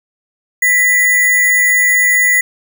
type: tone with sample-and-hold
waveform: sine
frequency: 1975.5 Hz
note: B6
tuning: in tune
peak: -8 dBFS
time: 0.62-2.41 s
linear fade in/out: 5 ms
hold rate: 8820 Hz
effects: none